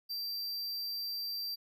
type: tone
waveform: square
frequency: 4699 Hz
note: D8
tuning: in tune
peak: -36 dBFS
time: 0.09-1.56 s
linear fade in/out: 20 ms
effects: none